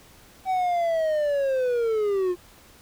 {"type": "linear sweep", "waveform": "triangle", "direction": "down", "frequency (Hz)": [763, 349.2], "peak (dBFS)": -19, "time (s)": [0.45, 2.36], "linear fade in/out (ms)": 50, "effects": ["pink hiss -52 dBFS RMS until 2.81 s"]}